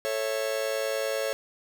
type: chord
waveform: 45% pulse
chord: A major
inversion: none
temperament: just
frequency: 440 / 550 / 660 Hz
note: A4 / C#5 / E5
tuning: 0 / -14 / +2 cents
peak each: -33 / -29 / -35 dBFS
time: 0.05-1.33 s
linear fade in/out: 0 ms
effects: none